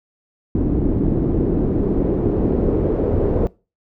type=noise with low-pass filter sweep; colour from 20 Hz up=pink; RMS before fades=-18 dBFS; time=0.55-3.47 s; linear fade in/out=0 ms; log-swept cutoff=300 to 450 Hz; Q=2.5; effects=noise-tail reverb RT60 0.3 s tail -22 dB re dry